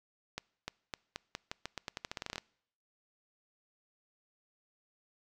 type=accelerating click train; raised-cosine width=0.2 ms; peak=-20 dBFS; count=19; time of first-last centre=0.38-2.381 s; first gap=300 ms; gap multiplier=0.86; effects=noise-tail reverb RT60 0.7 s tail -25 dB re dry